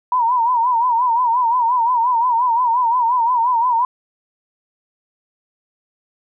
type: tone with vibrato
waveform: sine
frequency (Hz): 960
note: B5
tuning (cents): -49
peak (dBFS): -13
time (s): 0.12-3.85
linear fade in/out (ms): 2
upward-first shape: sine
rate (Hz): 5.7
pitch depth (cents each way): 100
effects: none